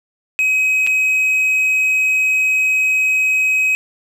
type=tone with dropouts; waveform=triangle; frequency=2536 Hz; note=D#7; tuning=32 cents sharp; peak=-11 dBFS; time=0.39-3.75 s; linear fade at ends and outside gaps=0 ms; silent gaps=0.866-0.872 s; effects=none